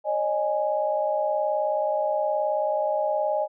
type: chord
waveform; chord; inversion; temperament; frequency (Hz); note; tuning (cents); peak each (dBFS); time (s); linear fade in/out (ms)
sine; C# suspended second; none; equal with one note detuned; 554.4 / 613.3 / 830.6; C#5 / D#5 / G#5; 0 / -25 / 0; -30 / -24 / -27; 0.04-3.48; 50
effects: none